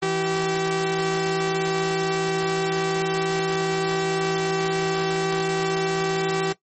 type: tone pair together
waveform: sawtooth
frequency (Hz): 164.81 / 385.5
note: E3 / G4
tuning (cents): 0 / -29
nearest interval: octave + minor third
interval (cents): 1471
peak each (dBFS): -24 / -18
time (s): 0.02-6.53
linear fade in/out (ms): 10
effects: noise-tail reverb RT60 0.1 s tail -17 dB re dry + MP3 32 kbps